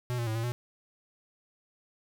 square tone with pitch steps, 123.4 / 118 / 110.3 / 114.4 / 121.6 Hz, B2 / A#2 / A2 / A#2 / B2, -1 / +22 / +5 / -32 / -26 cents, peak -30 dBFS, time 0.1-0.52 s, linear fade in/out 0 ms, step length 84 ms, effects none

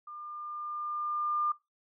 sine tone with level ramp, 1200 Hz, D6, 37 cents sharp, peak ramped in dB -42 to -26 dBFS, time 0.07-1.52 s, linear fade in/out 5 ms, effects noise-tail reverb RT60 0.2 s tail -19 dB re dry

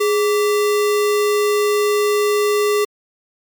sine tone with sample-and-hold, 416.4 Hz, G#4, 5 cents sharp, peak -13 dBFS, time 0-2.85 s, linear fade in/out 10 ms, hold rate 1575 Hz, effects MP3 96 kbps

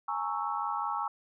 sine chord, A# half-diminished seventh, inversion third, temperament equal with one note detuned, 830.6 / 915.8 / 1108.7 / 1318.5 Hz, G#5 / A#5 / C#6 / E6, 0 / -31 / 0 / 0 cents, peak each -35 / -36 / -35 / -36 dBFS, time 0.08-1.08 s, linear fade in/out 5 ms, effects none

